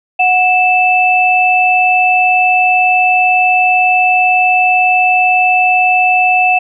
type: tone pair together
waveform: sine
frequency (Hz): 736 / 2638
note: F#5 / E7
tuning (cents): -9 / +1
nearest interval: octave + minor seventh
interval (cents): 2210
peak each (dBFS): -10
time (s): 0.19-6.59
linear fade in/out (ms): 10
effects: none